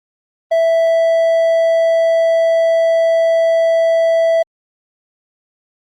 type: tone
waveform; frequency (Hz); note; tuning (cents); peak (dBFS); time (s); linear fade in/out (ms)
triangle; 659.3; E5; 0; -8; 0.51-4.43; 10
effects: Opus 32 kbps